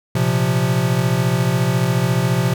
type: chord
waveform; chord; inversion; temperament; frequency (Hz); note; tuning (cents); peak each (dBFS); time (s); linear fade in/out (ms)
square; Bb suspended second; none; equal; 116.54 / 130.81 / 174.61; Bb2 / C3 / F3; 0 / 0 / 0; -22 / -19 / -21; 0.15-2.54; 5
effects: none